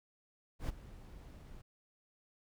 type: noise with ADSR envelope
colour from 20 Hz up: brown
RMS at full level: -35 dBFS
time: 0.59-1.62 s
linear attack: 98 ms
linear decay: 19 ms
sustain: -17 dB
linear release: 12 ms
effects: none